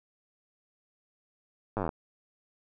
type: slowing click train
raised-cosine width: 1 ms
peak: -17 dBFS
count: 12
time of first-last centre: 1.77-1.891 s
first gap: 9 ms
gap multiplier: 1.04
effects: none